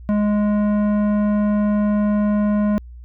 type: tone with tanh clipping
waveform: sine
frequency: 208.1 Hz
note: G#3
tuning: 4 cents sharp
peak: -17 dBFS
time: 0.09-2.78 s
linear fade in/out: 0 ms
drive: 13 dB
effects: added 60 Hz sine -35 dBFS peak until 3.04 s